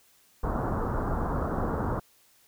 pink low-pass noise, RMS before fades -29 dBFS, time 0.43-2 s, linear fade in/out 10 ms, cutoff 1400 Hz, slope 48 dB/octave, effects white hiss -62 dBFS RMS until 2.47 s

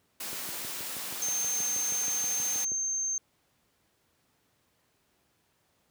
white high-pass noise, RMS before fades -37 dBFS, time 0.2-2.65 s, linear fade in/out 5 ms, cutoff 150 Hz, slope 24 dB/octave
click train, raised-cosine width 2 ms, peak -32 dBFS, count 16, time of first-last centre 0.33-2.719 s, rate 6.28 Hz
sine tone, 6330 Hz, G8, 16 cents sharp, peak -28 dBFS, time 1.22-3.18 s, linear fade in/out 2 ms
effects pink hiss -71 dBFS RMS until 5.9 s + high-pass 80 Hz 12 dB/octave

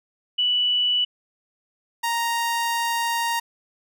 sine / sawtooth tone pair in turn, 2960 / 932.3 Hz, F#7 / A#5, 0 / 0 cents, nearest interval octave + minor sixth, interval 2000 cents, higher first, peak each -18 / -18 dBFS, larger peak neither, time 0.38-1.05 / 2.03-3.4 s, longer second, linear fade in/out 10 ms, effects none

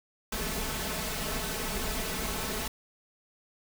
pink noise with comb filter, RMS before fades -33 dBFS, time 0.32-2.68 s, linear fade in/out 5 ms, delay 4.6 ms, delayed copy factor +0.75, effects none

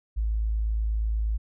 sine tone, 54.2 Hz, A1, 25 cents flat, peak -23 dBFS, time 0.16-1.38 s, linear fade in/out 20 ms, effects none

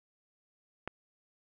click, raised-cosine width 0.5 ms, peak -21 dBFS, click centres 0.876 s, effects none

